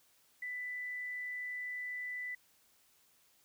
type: tone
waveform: sine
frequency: 1988 Hz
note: B6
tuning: 11 cents sharp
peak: -38 dBFS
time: 0.42-2.35 s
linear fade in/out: 5 ms
effects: white hiss -69 dBFS RMS until 3.44 s